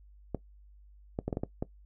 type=clicks; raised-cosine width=2 ms; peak=-18 dBFS; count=7; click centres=0.347 / 1.189 / 1.28 / 1.328 / 1.371 / 1.435 / 1.625 s; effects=noise-tail reverb RT60 0.1 s tail -18 dB re dry + added 50 Hz sine -53 dBFS peak until 1.85 s